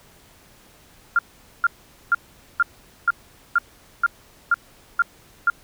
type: tone bursts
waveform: sine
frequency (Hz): 1396.9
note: F6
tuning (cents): 0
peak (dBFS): -13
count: 10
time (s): 1.16-5.5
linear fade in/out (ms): 2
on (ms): 29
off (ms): 450
effects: pink hiss -52 dBFS RMS until 5.63 s